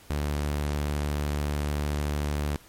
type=tone; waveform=sawtooth; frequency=73.42 Hz; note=D2; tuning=in tune; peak=-22 dBFS; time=0.1-2.56 s; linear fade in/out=0 ms; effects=pink hiss -53 dBFS RMS until 2.68 s + MP3 64 kbps